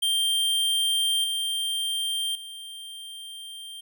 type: tone with level steps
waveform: square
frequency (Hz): 3170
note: G7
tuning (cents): +19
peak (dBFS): -22 / -26 / -38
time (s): 0.02-3.81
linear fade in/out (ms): 10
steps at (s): 1.24 / 2.35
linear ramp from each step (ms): 2
effects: none